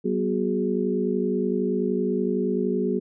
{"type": "tone cluster", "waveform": "sine", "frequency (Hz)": [189.4, 242.7, 367.6, 418.2], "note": ["F#3", "B3", "F#4", "G#4"], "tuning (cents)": [41, -30, -11, 12], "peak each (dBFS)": -27, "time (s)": [0.04, 3], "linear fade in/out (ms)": 20, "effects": []}